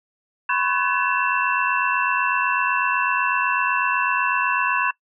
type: tone cluster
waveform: sine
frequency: 1002 / 1090 / 1512 / 1706 / 2683 Hz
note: B5 / C#6 / F#6 / G#6 / E7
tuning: +25 / -29 / +37 / +46 / +30 cents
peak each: -25 dBFS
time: 0.49-4.91 s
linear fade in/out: 5 ms
effects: noise-tail reverb RT60 0.1 s tail -22 dB re dry